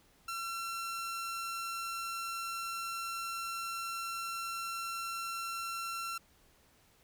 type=tone; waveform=sawtooth; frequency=1355 Hz; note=E6; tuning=47 cents sharp; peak=-33 dBFS; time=0.28-6.18 s; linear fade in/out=5 ms; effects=pink hiss -66 dBFS RMS until 7.03 s